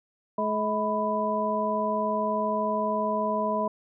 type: harmonic tone with a mistuned harmonic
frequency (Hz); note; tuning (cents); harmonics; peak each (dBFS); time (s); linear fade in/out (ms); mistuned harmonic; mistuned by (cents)
213; G#3; +44; 1 / 2 / 3 / 5; -31 / -33 / -28 / -28; 0.38-3.68; 5; 5; -120
effects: none